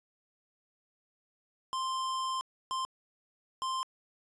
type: tone bursts at uneven times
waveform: square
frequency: 1046.5 Hz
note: C6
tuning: in tune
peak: -32 dBFS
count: 3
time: 1.73-2.41 / 2.71-2.85 / 3.62-3.83 s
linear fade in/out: 0 ms
effects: resampled to 22050 Hz